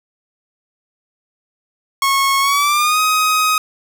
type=tone with pitch glide; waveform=sawtooth; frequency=1095 to 1257.8 Hz; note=C#6 to D#6; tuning=-22 to +18 cents; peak=-9 dBFS; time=2.02-3.58 s; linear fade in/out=2 ms; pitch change=+240 cents; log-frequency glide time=2.4-3 s; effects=none